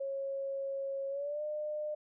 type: tone with pitch glide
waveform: sine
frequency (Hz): 547 to 603.4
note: C#5 to D5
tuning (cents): -23 to +47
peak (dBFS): -34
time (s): 0-1.95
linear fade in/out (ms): 10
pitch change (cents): +170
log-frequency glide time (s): 1.09-1.42
effects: none